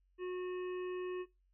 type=harmonic tone with a mistuned harmonic; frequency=364.1 Hz; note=F#4; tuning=28 cents flat; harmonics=1 / 3 / 5 / 7 / 8; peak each=-37 / -52 / -55 / -56 / -61 dBFS; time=0.18-1.26 s; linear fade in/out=50 ms; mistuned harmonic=8; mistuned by=-18 cents; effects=noise-tail reverb RT60 0.2 s tail -18 dB re dry + added 46 Hz sine -70 dBFS peak until 1.53 s